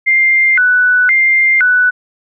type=tone with vibrato; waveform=sine; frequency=1768 Hz; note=A6; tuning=8 cents sharp; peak=-7 dBFS; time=0.06-1.91 s; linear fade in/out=20 ms; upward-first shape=square; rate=0.97 Hz; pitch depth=300 cents each way; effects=none